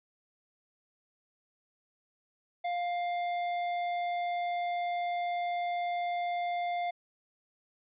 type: tone with tanh clipping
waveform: triangle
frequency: 702 Hz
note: F5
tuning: 9 cents sharp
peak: -32 dBFS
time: 2.64-6.91 s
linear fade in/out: 10 ms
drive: 17 dB
effects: resampled to 8000 Hz